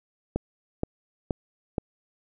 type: click train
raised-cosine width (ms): 2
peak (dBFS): -12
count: 4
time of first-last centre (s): 0.36-1.782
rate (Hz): 2.11
effects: none